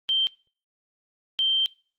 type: tone pair in turn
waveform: sine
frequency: 3136 / 3136 Hz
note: G7 / G7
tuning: 0 / 0 cents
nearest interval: unison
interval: 0 cents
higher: neither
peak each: -20 dBFS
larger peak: neither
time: 0.09-0.27 / 1.39-1.66 s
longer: second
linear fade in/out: 0 ms
effects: noise-tail reverb RT60 0.4 s tail -22 dB re dry + Opus 32 kbps